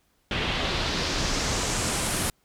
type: noise with low-pass filter sweep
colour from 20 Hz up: pink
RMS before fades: -27 dBFS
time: 0.31-2.3 s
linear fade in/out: 2 ms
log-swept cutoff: 3000 to 11000 Hz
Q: 2
effects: pink hiss -68 dBFS RMS until 2.44 s